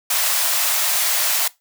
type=high-pass noise; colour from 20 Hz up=white; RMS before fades=-19 dBFS; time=0.1-1.48 s; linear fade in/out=5 ms; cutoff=580 Hz; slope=48 dB/octave; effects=noise-tail reverb RT60 0.2 s tail -20 dB re dry